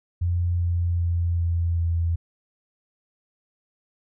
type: tone with pitch steps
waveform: sine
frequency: 87.31 / 86.51 / 85.71 / 84.92 / 84.14 Hz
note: F2 / F2 / F2 / F2 / E2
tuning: 0 / -16 / -32 / -48 / +36 cents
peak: -20 dBFS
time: 0.21-2.16 s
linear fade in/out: 10 ms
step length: 390 ms
effects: none